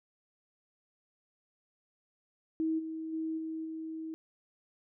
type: tone with level steps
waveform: sine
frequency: 320 Hz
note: D#4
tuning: 49 cents sharp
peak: -28 / -36 / -32 / -35 / -37 dBFS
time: 2.6-4.14 s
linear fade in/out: 0 ms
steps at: 2.78 / 3.12 / 3.37 / 3.64 s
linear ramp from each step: 20 ms
effects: none